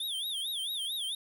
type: tone with vibrato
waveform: square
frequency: 3450 Hz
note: A7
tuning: 35 cents flat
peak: -33 dBFS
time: 0-1.15 s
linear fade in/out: 5 ms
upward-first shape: sine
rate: 4.5 Hz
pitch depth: 180 cents each way
effects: 10-bit